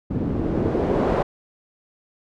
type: noise with low-pass filter sweep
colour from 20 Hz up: white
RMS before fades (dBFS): -22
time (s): 0.1-1.23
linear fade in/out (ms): 10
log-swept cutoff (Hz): 230 to 630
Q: 1.3
effects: none